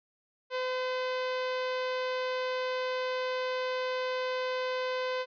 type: tone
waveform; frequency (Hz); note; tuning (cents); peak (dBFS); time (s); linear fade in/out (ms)
sawtooth; 510; C5; -44; -26; 0.5-5.26; 50
effects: resampled to 11025 Hz